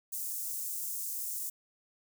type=high-pass noise; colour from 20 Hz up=white; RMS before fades=-37 dBFS; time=0.12-1.5 s; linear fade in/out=10 ms; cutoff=6900 Hz; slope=24 dB/octave; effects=none